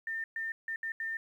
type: tone bursts at uneven times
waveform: sine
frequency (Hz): 1805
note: A6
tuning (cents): +44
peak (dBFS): -33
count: 5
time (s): 0.07-0.24 / 0.36-0.52 / 0.68-0.76 / 0.83-0.92 / 1-1.17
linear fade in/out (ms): 2
effects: 11-bit